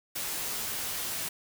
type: noise with comb filter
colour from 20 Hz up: white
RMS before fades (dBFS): -34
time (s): 0.15-1.29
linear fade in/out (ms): 10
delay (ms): 15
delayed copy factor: -0.5
effects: none